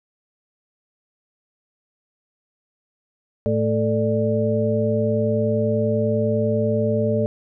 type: harmonic tone with a mistuned harmonic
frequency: 110 Hz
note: A2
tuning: in tune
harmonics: 1 / 2 / 4 / 5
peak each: -23 / -23 / -23 / -23 dBFS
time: 3.46-7.26 s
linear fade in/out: 0 ms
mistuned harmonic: 5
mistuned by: +120 cents
effects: none